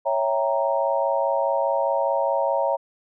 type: chord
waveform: sine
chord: C# diminished seventh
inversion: none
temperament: equal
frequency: 554.4 / 659.3 / 784 / 932.3 Hz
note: C#5 / E5 / G5 / Bb5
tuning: 0 / 0 / 0 / 0 cents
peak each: -23 / -25 / -29 / -25 dBFS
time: 0.05-2.77 s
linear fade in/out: 20 ms
effects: none